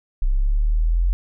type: exponential sweep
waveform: sine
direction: up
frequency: 31.99 to 45.03 Hz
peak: -15 dBFS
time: 0.22-1.13 s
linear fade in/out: 0 ms
effects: none

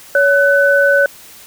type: tone pair together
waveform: sine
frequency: 563 / 1503 Hz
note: C#5 / F#6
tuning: +27 / +27 cents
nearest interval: octave + perfect fourth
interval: 1700 cents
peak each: -11 dBFS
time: 0.15-1.06 s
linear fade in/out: 2 ms
effects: white hiss -39 dBFS RMS until 1.46 s

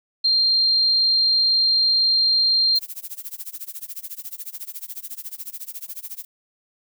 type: tone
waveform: sine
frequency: 4186 Hz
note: C8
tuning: in tune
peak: -15 dBFS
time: 0.24-2.79 s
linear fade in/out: 10 ms
type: noise with tremolo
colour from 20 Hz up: violet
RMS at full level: -31 dBFS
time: 2.75-6.25 s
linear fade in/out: 5 ms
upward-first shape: sine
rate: 14 Hz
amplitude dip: 95%
effects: none

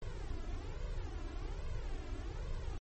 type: noise with flanger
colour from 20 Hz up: brown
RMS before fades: -40 dBFS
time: 0.02-2.78 s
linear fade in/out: 2 ms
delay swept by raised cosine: 1.9 to 3 ms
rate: 1.2 Hz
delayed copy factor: +0.95
effects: MP3 32 kbps

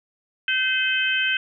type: harmonic tone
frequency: 515 Hz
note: C5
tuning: 28 cents flat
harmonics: 3 / 4 / 5 / 6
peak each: -23 / -32 / -24 / -25 dBFS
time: 0.48-1.37 s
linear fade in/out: 2 ms
effects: none

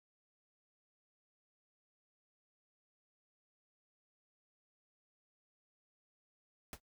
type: noise with exponential decay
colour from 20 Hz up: pink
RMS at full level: -41 dBFS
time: 6.73-6.8 s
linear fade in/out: 1 ms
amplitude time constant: 15 ms
effects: noise-tail reverb RT60 0.1 s tail -25 dB re dry

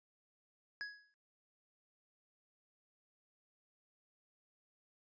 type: tone with exponential decay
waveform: square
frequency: 1671 Hz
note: G#6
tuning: 10 cents sharp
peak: -38 dBFS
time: 0.81-1.14 s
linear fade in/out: 0 ms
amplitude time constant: 70 ms
effects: noise-tail reverb RT60 0.1 s tail -18 dB re dry + resampled to 16000 Hz

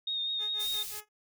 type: tone with vibrato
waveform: sine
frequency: 3697 Hz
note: A#7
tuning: 15 cents flat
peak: -30 dBFS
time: 0.07-0.83 s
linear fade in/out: 5 ms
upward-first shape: triangle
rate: 5.1 Hz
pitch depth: 29 cents each way
type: tone with tremolo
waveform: 10% pulse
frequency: 421.5 Hz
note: G#4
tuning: 26 cents sharp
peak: -37 dBFS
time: 0.38-1.09 s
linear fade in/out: 50 ms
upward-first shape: sine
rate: 5.5 Hz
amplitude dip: 95%
type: band-stop noise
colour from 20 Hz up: white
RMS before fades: -40 dBFS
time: 0.59-1.01 s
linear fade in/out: 20 ms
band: 110 to 3300 Hz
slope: 12 dB/octave
effects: none

